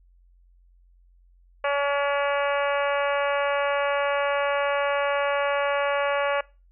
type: harmonic tone with a mistuned harmonic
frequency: 283.4 Hz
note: C#4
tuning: 38 cents sharp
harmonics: 2 / 3 / 4 / 5 / 6 / 7 / 8 / 9 / 10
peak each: -24 / -31 / -29 / -33 / -32 / -37 / -35 / -39 / -39 dBFS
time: 1.64-6.41 s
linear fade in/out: 5 ms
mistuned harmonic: 8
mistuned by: +18 cents
effects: noise-tail reverb RT60 0.3 s tail -22 dB re dry + added 44 Hz sine -54 dBFS peak until 6.71 s

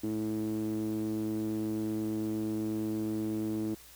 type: tone with band-pass filter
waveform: sawtooth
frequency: 108.4 Hz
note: A2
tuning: 25 cents flat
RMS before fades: -33 dBFS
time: 0.03-3.75 s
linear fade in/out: 10 ms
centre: 290 Hz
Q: 8.9
effects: added 60 Hz sine -61 dBFS peak until 3.95 s + white hiss -54 dBFS RMS until 3.95 s

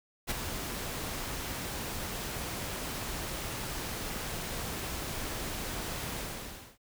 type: noise with ADSR envelope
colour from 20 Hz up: pink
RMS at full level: -30 dBFS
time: 0.27-6.78 s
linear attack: 37 ms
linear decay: 16 ms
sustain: -7 dB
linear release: 610 ms
effects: none

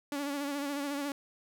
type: tone with vibrato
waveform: sawtooth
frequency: 284.1 Hz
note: C#4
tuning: 43 cents sharp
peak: -29 dBFS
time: 0.12-1.12 s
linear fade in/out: 2 ms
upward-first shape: sine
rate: 14 Hz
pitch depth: 46 cents each way
effects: 11-bit

